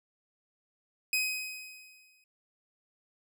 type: tone with exponential decay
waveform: sawtooth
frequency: 2519 Hz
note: D#7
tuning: 21 cents sharp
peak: -22 dBFS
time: 1.13-2.24 s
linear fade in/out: 2 ms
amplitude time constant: 240 ms
effects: none